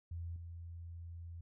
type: tone with level steps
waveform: sine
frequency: 84.7 Hz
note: E2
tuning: 48 cents sharp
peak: -40 / -45 dBFS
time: 0.11-1.41 s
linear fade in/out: 5 ms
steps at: 0.36 s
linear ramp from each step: 2 ms
effects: none